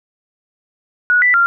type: tone with pitch steps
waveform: sine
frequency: 1461 / 1980 / 1387 Hz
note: F#6 / B6 / F6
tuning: -22 / +4 / -12 cents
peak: -9 dBFS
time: 1.1-1.46 s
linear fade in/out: 0 ms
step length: 120 ms
effects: none